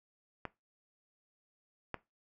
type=clicks; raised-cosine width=0.5 ms; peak=-23 / -21 dBFS; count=2; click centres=0.453 / 1.943 s; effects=noise-tail reverb RT60 0.2 s tail -18 dB re dry